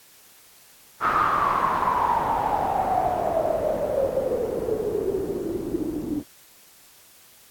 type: noise with low-pass filter sweep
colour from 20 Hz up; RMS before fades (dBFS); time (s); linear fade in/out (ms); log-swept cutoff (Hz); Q
white; -24; 1-6.24; 50; 1300 to 290; 9.6
effects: white hiss -52 dBFS RMS until 7.5 s + AAC 64 kbps